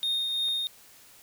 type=tone with tremolo; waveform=triangle; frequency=3688 Hz; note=A#7; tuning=19 cents flat; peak=-23 dBFS; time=0.03-0.67 s; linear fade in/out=0 ms; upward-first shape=triangle; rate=2.9 Hz; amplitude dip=35%
type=clicks; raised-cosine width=0.3 ms; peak=-39 / -32 dBFS; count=2; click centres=0.477 / 0.485 s
effects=white hiss -54 dBFS RMS until 1.22 s